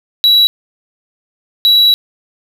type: tone pair in turn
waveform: triangle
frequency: 3910 / 3910 Hz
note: B7 / B7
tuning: -18 / -18 cents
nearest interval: unison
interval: 0 cents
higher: neither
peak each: -4 dBFS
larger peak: neither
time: 0.24-0.47 / 1.65-1.94 s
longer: second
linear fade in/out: 0 ms
effects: none